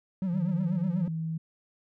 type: tone with vibrato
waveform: triangle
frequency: 181.6 Hz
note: F#3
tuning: 32 cents flat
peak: -24 dBFS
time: 0.22-1.08 s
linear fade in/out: 2 ms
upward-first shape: triangle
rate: 8.2 Hz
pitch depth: 130 cents each way
type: tone with pitch glide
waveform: sine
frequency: 155.56 to 161.6 Hz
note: D#3 to E3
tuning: 0 to -34 cents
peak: -29 dBFS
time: 0.33-1.38 s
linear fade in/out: 10 ms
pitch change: +66 cents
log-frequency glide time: 0.76-1.1 s
effects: tanh soft clip ceiling -18 dBFS